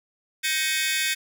sawtooth tone cluster, 1566 / 1876 / 2208 / 2527 / 3519 Hz, G6 / A#6 / C#7 / D#7 / A7, -2 / +11 / -7 / +26 / 0 cents, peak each -26 dBFS, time 0.43-1.15 s, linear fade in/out 20 ms, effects none

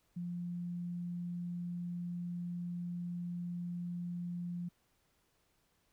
sine tone, 174.8 Hz, F3, 2 cents sharp, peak -37 dBFS, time 0.16-4.69 s, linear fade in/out 10 ms, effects pink hiss -75 dBFS RMS until 5.92 s

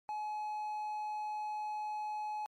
triangle tone, 848 Hz, G#5, 36 cents sharp, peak -34 dBFS, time 0.09-2.46 s, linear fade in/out 0 ms, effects MP3 64 kbps

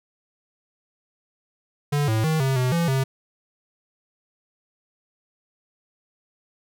square tone with pitch steps, 145.3 / 110.3 / 158 / 133.9 / 126.9 / 169.2 / 133.6 Hz, D3 / A2 / D#3 / C3 / B2 / E3 / C3, -18 / +5 / +27 / +40 / +47 / +45 / +36 cents, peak -20 dBFS, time 1.92-3.04 s, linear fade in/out 10 ms, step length 160 ms, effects none

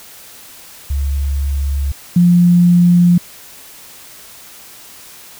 sine tone pair in turn, 69.8 / 175.33 Hz, C#2 / F3, +13 / +7 cents, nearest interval octave + major third, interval 1594 cents, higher second, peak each -14 / -6 dBFS, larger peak second, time 0.9-1.92 / 2.16-3.18 s, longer neither, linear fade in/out 5 ms, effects white hiss -38 dBFS RMS until 5.39 s

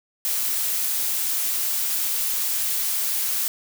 blue noise, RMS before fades -24 dBFS, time 0.25-3.48 s, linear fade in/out 0 ms, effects none

